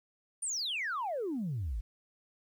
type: exponential sweep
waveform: sine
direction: down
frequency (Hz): 9650 to 46.42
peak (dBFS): -31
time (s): 0.42-1.81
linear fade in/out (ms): 10
effects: tanh soft clip ceiling -29 dBFS + 11-bit